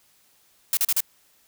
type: noise bursts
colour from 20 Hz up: blue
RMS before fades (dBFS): -21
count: 4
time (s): 0.73-1.005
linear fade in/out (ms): 2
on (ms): 41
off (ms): 37
effects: white hiss -61 dBFS RMS until 1.47 s